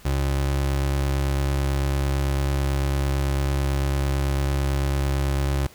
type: tone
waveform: 30% pulse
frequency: 69 Hz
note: C#2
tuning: 7 cents flat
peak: -18 dBFS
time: 0.05-5.67 s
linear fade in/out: 5 ms
effects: pink hiss -49 dBFS RMS until 5.74 s